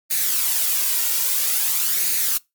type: noise with flanger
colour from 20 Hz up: blue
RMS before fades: -20 dBFS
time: 0.1-2.38 s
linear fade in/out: 10 ms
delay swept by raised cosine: 0.45 to 2.15 ms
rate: 0.5 Hz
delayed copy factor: +0.5
effects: noise-tail reverb RT60 0.2 s tail -23 dB re dry + MP3 96 kbps